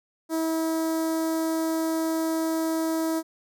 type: tone with notch filter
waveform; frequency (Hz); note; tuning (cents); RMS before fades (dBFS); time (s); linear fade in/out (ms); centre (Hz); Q
sawtooth; 322.8; E4; -36; -26; 0.29-3.23; 50; 2700; 0.52
effects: none